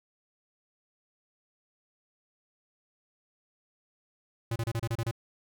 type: tone bursts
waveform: square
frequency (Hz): 115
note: A#2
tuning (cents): -23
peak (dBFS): -29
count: 8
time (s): 4.51-5.112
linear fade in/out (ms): 5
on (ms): 49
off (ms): 30
effects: none